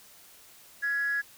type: tone with frequency modulation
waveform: sine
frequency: 1674 Hz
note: G#6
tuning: 13 cents sharp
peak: -25 dBFS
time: 0.82-1.22 s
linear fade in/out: 20 ms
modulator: 280 Hz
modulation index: 0.28
effects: tanh soft clip ceiling -21 dBFS + white hiss -54 dBFS RMS until 1.37 s